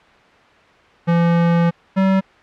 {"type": "tone pair in turn", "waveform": "square", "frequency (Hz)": [170, 191.7], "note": ["F3", "G3"], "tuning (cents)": [-46, -38], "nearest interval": "major second", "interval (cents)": 208, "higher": "second", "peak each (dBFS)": -13, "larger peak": "neither", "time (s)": [[1.07, 1.71], [1.96, 2.21]], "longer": "first", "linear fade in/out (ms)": 20, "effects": ["white hiss -48 dBFS RMS until 2.42 s", "low-pass 2000 Hz 12 dB/octave"]}